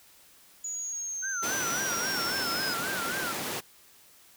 sine linear sweep, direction down, 6860 to 5010 Hz, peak -32 dBFS, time 0.64-2.74 s, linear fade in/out 5 ms
sine tone with vibrato, 1468 Hz, F#6, 14 cents flat, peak -32 dBFS, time 1.22-3.33 s, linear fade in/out 20 ms, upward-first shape sine, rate 3.7 Hz, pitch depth 140 cents each way
pink high-pass noise, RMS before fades -34 dBFS, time 1.42-3.61 s, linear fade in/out 20 ms, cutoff 210 Hz, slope 12 dB/octave
effects white hiss -57 dBFS RMS until 4.36 s

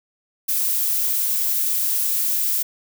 violet noise, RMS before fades -21 dBFS, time 0.48-2.63 s, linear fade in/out 10 ms, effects none

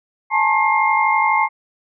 sine tone cluster, 852 / 904 / 1077 / 2116 Hz, G#5 / A5 / C6 / C7, +44 / +47 / +50 / +19 cents, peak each -19 dBFS, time 0.3-1.49 s, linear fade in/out 50 ms, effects none

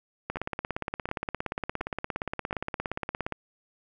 two click trains, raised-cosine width 0.5 ms, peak -15 / -21 dBFS, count 53 / 4, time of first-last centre 0.3-3.323 / 0.37-2.528 s, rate 17.2 / 1.39 Hz, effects none

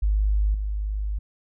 sine tone with level steps, 51.4 Hz, G#1, 17 cents flat, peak -18 / -24 dBFS, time 0.02-1.19 s, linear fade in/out 10 ms, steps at 0.54 s, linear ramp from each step 5 ms, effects none

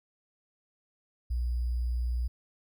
sine tone with sample-and-hold, 60.3 Hz, B1, 41 cents flat, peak -27 dBFS, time 1.3-2.28 s, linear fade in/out 10 ms, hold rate 4900 Hz, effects none

